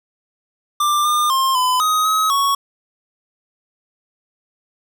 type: tone with pitch steps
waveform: square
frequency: 1185 / 1207 / 1061 / 1009 / 1255 / 1275 / 1112 Hz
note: D6 / D6 / C6 / B5 / D#6 / D#6 / C#6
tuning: +15 / +47 / +24 / +37 / +15 / +42 / +5 cents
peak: -15 dBFS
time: 0.8-2.55 s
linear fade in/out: 5 ms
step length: 250 ms
effects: none